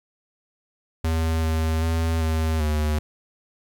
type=tone with pitch steps; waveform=square; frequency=80.9 / 80.1 / 81.8 / 79.9 / 76 Hz; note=E2 / E2 / E2 / D#2 / D#2; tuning=-32 / -49 / -13 / +47 / -40 cents; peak=-21 dBFS; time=1.04-2.99 s; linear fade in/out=5 ms; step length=390 ms; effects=10-bit